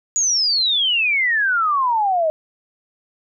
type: exponential sweep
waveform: sine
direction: down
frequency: 6880 to 613 Hz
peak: -15 dBFS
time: 0.16-2.3 s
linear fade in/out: 0 ms
effects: none